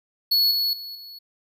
square tone with level steps, 4387 Hz, C#8, 19 cents flat, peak -17 / -21 / -34 / -39 dBFS, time 0.31-1.19 s, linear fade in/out 10 ms, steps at 0.51 / 0.73 / 0.95 s, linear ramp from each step 2 ms, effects none

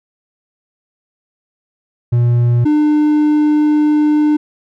triangle tone pair in turn, 120 / 300.6 Hz, B2 / D4, -49 / +40 cents, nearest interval octave + major third, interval 1589 cents, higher second, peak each -7 dBFS, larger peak neither, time 2.12-2.65 / 2.65-4.37 s, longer second, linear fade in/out 10 ms, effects none

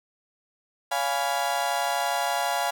35% pulse chord, C# dominant seventh, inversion none, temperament equal with one note detuned, 566.3 / 698.5 / 830.6 / 987.8 Hz, C#5 / E#5 / G#5 / B5, +37 / 0 / 0 / 0 cents, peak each -32 / -26 / -27 / -30 dBFS, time 0.91-2.71 s, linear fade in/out 10 ms, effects none

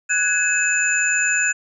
sine tone cluster, 1490 / 1657 / 2571 / 7060 Hz, F#6 / G#6 / E7 / A8, +12 / -4 / -44 / +5 cents, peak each -22 dBFS, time 0.09-1.53 s, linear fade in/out 20 ms, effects none

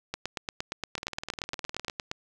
two click trains, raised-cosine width 0.2 ms, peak -18 / -14 dBFS, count 19 / 18, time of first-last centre 0.98-1.898 / 0.14-2.114 s, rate 19.6 / 8.61 Hz, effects none

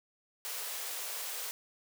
white high-pass noise, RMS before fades -39 dBFS, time 0.45-1.51 s, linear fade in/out 0 ms, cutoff 400 Hz, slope 96 dB/octave, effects none

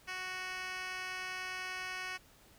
10% pulse tone with band-pass filter, 370 Hz, F#4, in tune, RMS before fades -41 dBFS, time 0.07-2.18 s, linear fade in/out 20 ms, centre 2800 Hz, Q 1, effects pink hiss -62 dBFS RMS until 2.58 s

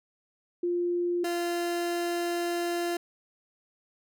sine / 30% pulse tone pair in turn, 350 / 345.6 Hz, F4 / F4, +4 / -18 cents, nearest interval unison, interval 22 cents, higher first, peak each -25 dBFS, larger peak neither, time 0.63-1.24 / 1.24-2.97 s, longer second, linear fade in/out 5 ms, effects none

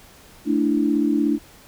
sine chord, A suspended fourth, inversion none, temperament just, 220 / 293.3 / 330 Hz, A3 / D4 / E4, 0 / -2 / +2 cents, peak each -23 / -19 / -23 dBFS, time 0.45-1.39 s, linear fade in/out 50 ms, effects pink hiss -48 dBFS RMS until 1.67 s

